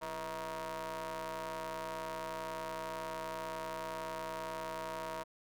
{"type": "ring-modulated tone", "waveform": "sawtooth", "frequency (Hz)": 152.6, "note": "D#3", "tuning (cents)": -33, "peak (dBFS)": -32, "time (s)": [0.01, 5.24], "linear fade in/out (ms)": 20, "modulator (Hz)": 794, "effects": []}